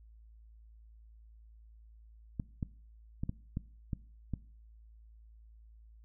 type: clicks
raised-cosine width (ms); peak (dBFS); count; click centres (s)
5; -22; 7; 2.398 / 2.628 / 3.235 / 3.294 / 3.571 / 3.932 / 4.337
effects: noise-tail reverb RT60 0.5 s tail -21 dB re dry + added 55 Hz sine -54 dBFS peak until 6.04 s